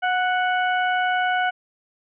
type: harmonic tone with a mistuned harmonic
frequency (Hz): 740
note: F#5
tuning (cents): 0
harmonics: 1 / 2 / 3 / 4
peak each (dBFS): -21 / -23 / -32 / -33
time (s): 0.02-1.51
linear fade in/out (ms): 20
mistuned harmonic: 1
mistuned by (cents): -21
effects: none